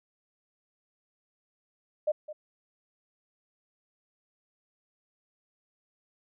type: tone with echo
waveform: sine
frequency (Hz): 607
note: D#5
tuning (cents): -43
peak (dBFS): -23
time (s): 2.07-2.12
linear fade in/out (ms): 10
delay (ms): 210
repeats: 1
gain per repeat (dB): -14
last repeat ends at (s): 2.33
effects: none